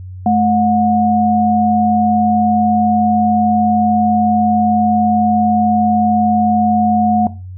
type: tone pair together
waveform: sine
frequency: 216.6 / 725.6 Hz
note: A3 / F#5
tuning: -27 / -34 cents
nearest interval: octave + major sixth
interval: 2093 cents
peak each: -12 dBFS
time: 0.26-7.27 s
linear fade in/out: 2 ms
effects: noise-tail reverb RT60 0.3 s tail -17 dB re dry + added 92 Hz sine -27 dBFS peak until 7.57 s